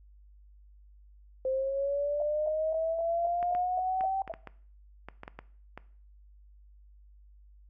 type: linear sweep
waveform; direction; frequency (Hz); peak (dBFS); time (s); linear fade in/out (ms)
sine; up; 520 to 777; -27; 1.45-4.22; 2
type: tone bursts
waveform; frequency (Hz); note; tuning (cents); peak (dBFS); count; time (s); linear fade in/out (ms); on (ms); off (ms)
sine; 660; E5; +2; -32; 9; 2.2-4.318; 2; 22; 240
type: clicks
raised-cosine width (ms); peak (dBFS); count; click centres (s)
0.5; -26; 11; 3.428 / 3.55 / 4.009 / 4.277 / 4.339 / 4.473 / 5.086 / 5.234 / 5.279 / 5.39 / 5.776
effects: noise-tail reverb RT60 0.5 s tail -18 dB re dry + added 50 Hz sine -53 dBFS peak until 7.69 s